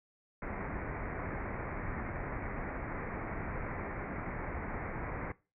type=low-pass noise; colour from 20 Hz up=pink; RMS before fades=-39 dBFS; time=0.42-5.32 s; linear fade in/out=2 ms; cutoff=2300 Hz; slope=96 dB/octave; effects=noise-tail reverb RT60 0.3 s tail -20 dB re dry